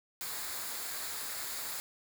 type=noise with comb filter; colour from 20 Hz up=white; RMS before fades=-39 dBFS; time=0.21-1.8 s; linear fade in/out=0 ms; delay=0.34 ms; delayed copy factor=-0.5; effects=none